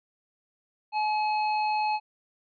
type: tone with hard clipping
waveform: triangle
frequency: 852 Hz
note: G#5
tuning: 44 cents sharp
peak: -26 dBFS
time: 0.92-2 s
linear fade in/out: 50 ms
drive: 17 dB
effects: resampled to 11025 Hz